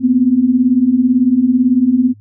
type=beating tone pair; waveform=sine; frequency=238.7 / 256.7 Hz; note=A#3 / C4; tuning=+41 / -33 cents; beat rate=18 Hz; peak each=-14 / -10 dBFS; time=0-2.14 s; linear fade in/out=50 ms; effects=noise-tail reverb RT60 0.1 s tail -21 dB re dry + added 104 Hz sine -39 dBFS peak until 2.2 s